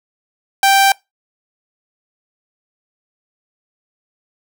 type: tone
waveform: sawtooth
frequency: 784 Hz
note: G5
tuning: in tune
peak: -5 dBFS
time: 0.63-0.92 s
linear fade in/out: 2 ms
effects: noise-tail reverb RT60 0.2 s tail -23 dB re dry